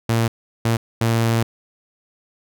sawtooth tone bursts at uneven times, 114.7 Hz, A#2, 28 cents flat, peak -12 dBFS, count 3, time 0.09-0.28 / 0.65-0.77 / 1.01-1.43 s, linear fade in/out 5 ms, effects none

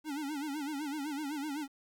square tone with vibrato, 292.1 Hz, D4, 9 cents flat, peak -36 dBFS, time 0.04-1.68 s, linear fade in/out 50 ms, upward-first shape sine, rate 7.9 Hz, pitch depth 120 cents each way, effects 11-bit

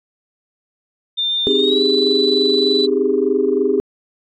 sine tone with pitch glide, 3603 to 3975 Hz, A7 to B7, +40 to +10 cents, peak -16 dBFS, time 1.17-2.87 s, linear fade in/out 20 ms, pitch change +170 cents, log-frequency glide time 1.56-1.82 s
sine chord, Ab major seventh, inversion first, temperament equal with one note detuned, 261.6 / 310.1 / 392 / 415.3 Hz, C4 / Eb4 / G4 / Ab4, 0 / -6 / 0 / 0 cents, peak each -21 / -23 / -17 / -17 dBFS, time 1.47-3.8 s, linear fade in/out 0 ms
effects tanh soft clip ceiling -3 dBFS

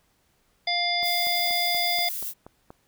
harmonic tone, 700 Hz, F5, 4 cents sharp, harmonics 1 / 3 / 5 / 7, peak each -28 / -28 / -28 / -28 dBFS, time 0.67-2.09 s, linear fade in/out 5 ms
violet noise, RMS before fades -32 dBFS, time 1.02-2.34 s, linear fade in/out 50 ms
click train, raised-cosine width 1 ms, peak -28 dBFS, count 8, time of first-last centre 1.03-2.705 s, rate 4.18 Hz
effects pink hiss -67 dBFS RMS until 2.87 s

